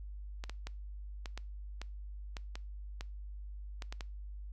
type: clicks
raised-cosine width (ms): 0.2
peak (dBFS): -25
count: 12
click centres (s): 0.439 / 0.496 / 0.67 / 1.258 / 1.376 / 1.816 / 2.368 / 2.555 / 3.009 / 3.822 / 3.925 / 4.008
effects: noise-tail reverb RT60 0.3 s tail -22 dB re dry + added 50 Hz sine -42 dBFS peak until 4.52 s